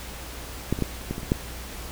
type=clicks; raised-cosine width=3 ms; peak=-9 / -19 / -10 / -14 / -18 / -24 / -7 dBFS; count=7; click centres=0.726 / 0.789 / 0.823 / 1.11 / 1.181 / 1.232 / 1.319 s; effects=added 60 Hz sine -39 dBFS peak until 1.91 s + pink hiss -39 dBFS RMS until 1.91 s